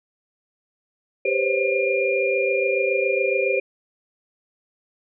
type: tone cluster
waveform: sine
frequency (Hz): 394.4 / 494.5 / 522 / 549 / 2408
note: G4 / B4 / C5 / C#5 / D7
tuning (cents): +11 / +2 / -4 / -17 / +43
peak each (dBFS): -24 / -29 / -23 / -28 / -24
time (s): 1.25-3.6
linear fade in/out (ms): 5
effects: none